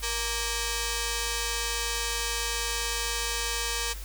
5% pulse ring-modulated tone, 698.5 Hz, F5, in tune, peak -14 dBFS, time 0.02-3.94 s, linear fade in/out 20 ms, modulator 228 Hz, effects added 50 Hz sine -36 dBFS peak until 4.04 s + white hiss -45 dBFS RMS until 4.04 s

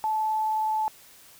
sine tone with vibrato, 869 Hz, A5, 22 cents flat, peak -23 dBFS, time 0.04-0.88 s, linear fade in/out 0 ms, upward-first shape sine, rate 19 Hz, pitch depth 9 cents each way, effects white hiss -52 dBFS RMS until 1.39 s

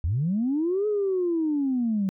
sine linear two-way sweep, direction up then down, 71.2 to 427.8 to 186.4 Hz, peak -21 dBFS, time 0.04-2.09 s, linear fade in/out 0 ms, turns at 0.87 s, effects tanh soft clip ceiling -17 dBFS

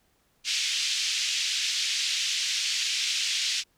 pink band-pass noise, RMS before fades -28 dBFS, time 0.44-3.64 s, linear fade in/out 50 ms, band 2600 to 6400 Hz, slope 24 dB/octave, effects pink hiss -68 dBFS RMS until 3.77 s

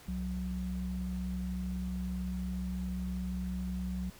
sine tone pair together, 64.66 / 182.9 Hz, C2 / F#3, -20 / -20 cents, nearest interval octave + tritone, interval 1800 cents, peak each -37 / -35 dBFS, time 0.08-4.1 s, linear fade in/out 5 ms, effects pink hiss -55 dBFS RMS until 4.19 s

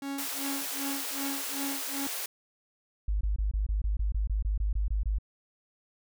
45% pulse tone with tremolo, 277.2 Hz, C#4, in tune, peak -32 dBFS, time 0.02-2.07 s, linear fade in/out 2 ms, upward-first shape sine, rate 2.6 Hz, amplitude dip 100%
white high-pass noise, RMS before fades -35 dBFS, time 0.18-2.26 s, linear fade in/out 5 ms, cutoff 390 Hz, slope 48 dB/octave
sine tone bursts, 51.1 Hz, G#1, 27 cents flat, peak -25 dBFS, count 14, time 3.08-5.186 s, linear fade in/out 5 ms, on 130 ms, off 22 ms
effects none

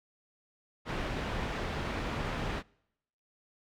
pink low-pass noise, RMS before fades -35 dBFS, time 0.85-2.63 s, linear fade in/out 50 ms, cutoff 2700 Hz, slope 12 dB/octave, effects noise-tail reverb RT60 0.8 s tail -26 dB re dry

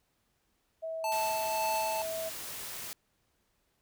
sine tone, 648 Hz, E5, 30 cents flat, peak -34 dBFS, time 0.82-2.3 s, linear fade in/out 20 ms
square tone with tremolo, 880 Hz, A5, in tune, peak -30 dBFS, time 1.04-2.02 s, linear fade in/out 2 ms, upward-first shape sine, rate 1.9 Hz, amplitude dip 35%
white noise, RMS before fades -41 dBFS, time 1.12-2.93 s, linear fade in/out 0 ms
effects pink hiss -75 dBFS RMS until 3.81 s

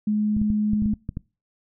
sine tone, 211.1 Hz, G#3, 29 cents sharp, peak -19 dBFS, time 0.07-0.94 s, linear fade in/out 5 ms
clicks, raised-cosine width 5 ms, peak -16 dBFS, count 9, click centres 0.367 / 0.416 / 0.503 / 0.734 / 0.822 / 0.859 / 0.936 / 1.091 / 1.171 s
effects noise-tail reverb RT60 0.3 s tail -24 dB re dry

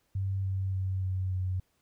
sine tone with pitch steps, 96.7 / 95.64 / 94.6 / 93.57 / 92.55 Hz, G2 / G2 / F#2 / F#2 / F#2, -23 / -42 / +39 / +20 / +1 cents, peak -28 dBFS, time 0.15-1.6 s, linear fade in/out 5 ms, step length 290 ms, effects pink hiss -73 dBFS RMS until 1.81 s

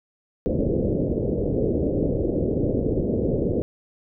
white low-pass noise, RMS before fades -23 dBFS, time 0.46-3.62 s, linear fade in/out 0 ms, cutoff 520 Hz, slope 48 dB/octave, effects none

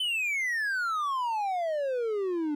triangle exponential sweep, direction down, 3079 to 288.7 Hz, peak -25 dBFS, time 0-2.55 s, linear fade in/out 5 ms, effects none

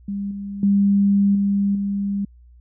sine tone with level steps, 200 Hz, G3, 35 cents sharp, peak -23 / -27 / -13 / -16 / -20 dBFS, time 0.08-2.25 s, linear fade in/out 5 ms, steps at 0.31 / 0.63 / 1.35 / 1.75 s, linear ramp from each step 2 ms, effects added 60 Hz sine -45 dBFS peak until 2.6 s

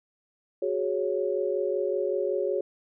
sine chord, F# suspended second, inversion none, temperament equal, 370 / 415.3 / 554.4 Hz, F#4 / G#4 / C#5, 0 / 0 / 0 cents, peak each -29 dBFS, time 0.62-2.61 s, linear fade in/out 5 ms, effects none

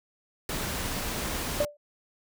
pink noise, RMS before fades -32 dBFS, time 0.49-1.65 s, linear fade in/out 2 ms
sine tone with exponential decay, 587.3 Hz, D5, in tune, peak -19 dBFS, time 1.6-1.77 s, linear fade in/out 5 ms, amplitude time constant 35 ms
effects none

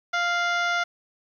harmonic tone with a mistuned harmonic, 697 Hz, F5, 4 cents flat, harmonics 1 / 2 / 3 / 4 / 5 / 6 / 7 / 8 / 9, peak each -28 / -24 / -30 / -39 / -35 / -43 / -42 / -43 / -44 dBFS, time 0.13-0.84 s, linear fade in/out 10 ms, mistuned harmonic 4, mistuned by +53 cents, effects 10-bit

